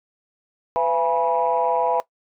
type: tone cluster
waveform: sine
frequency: 502 / 674 / 829 / 974 Hz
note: B4 / E5 / G#5 / B5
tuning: +28 / +38 / -3 / -24 cents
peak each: -23 dBFS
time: 0.76-2 s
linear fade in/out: 0 ms
effects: noise-tail reverb RT60 0.1 s tail -18 dB re dry + tanh soft clip ceiling -9 dBFS